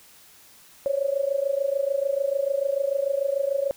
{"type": "tone with amplitude modulation", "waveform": "sine", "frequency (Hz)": 554.4, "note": "C#5", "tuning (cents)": 0, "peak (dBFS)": -18, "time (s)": [0.86, 3.71], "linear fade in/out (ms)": 0, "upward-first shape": "sine", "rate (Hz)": 26.8, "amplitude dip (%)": 85, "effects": ["white hiss -52 dBFS RMS until 3.76 s"]}